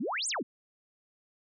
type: exponential two-way sweep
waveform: sine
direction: up then down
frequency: 186.2 to 9300 to 186.2 Hz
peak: -30 dBFS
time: 0-0.43 s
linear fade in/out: 10 ms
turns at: 0.28 s
effects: none